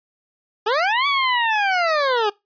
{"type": "linear two-way sweep", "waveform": "20% pulse", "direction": "up then down", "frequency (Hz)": [400, 1150, 400], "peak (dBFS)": -12, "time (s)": [0.66, 2.3], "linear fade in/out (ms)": 10, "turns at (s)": 1.07, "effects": ["noise-tail reverb RT60 0.2 s tail -23 dB re dry", "resampled to 11025 Hz"]}